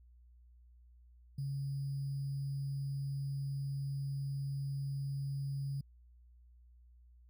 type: tone with sample-and-hold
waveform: sine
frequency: 138.59 Hz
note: C#3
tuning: in tune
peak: -35 dBFS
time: 1.38-5.81 s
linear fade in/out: 5 ms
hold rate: 4900 Hz
effects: added 60 Hz sine -58 dBFS peak until 7.29 s